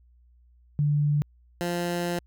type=tone pair in turn; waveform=sine / 15% pulse; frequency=146.9 / 174.13 Hz; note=D3 / F3; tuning=+1 / -5 cents; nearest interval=minor third; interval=294 cents; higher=second; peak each=-20 dBFS; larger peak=neither; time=0.79-1.22 / 1.61-2.19 s; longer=second; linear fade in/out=0 ms; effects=added 60 Hz sine -55 dBFS peak until 2.26 s